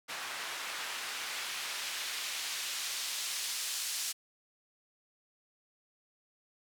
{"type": "noise with band-pass filter sweep", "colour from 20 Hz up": "white", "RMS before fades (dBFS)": -38, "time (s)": [0.08, 4.13], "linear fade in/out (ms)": 20, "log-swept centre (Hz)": [1400, 5400], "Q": 0.72, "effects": []}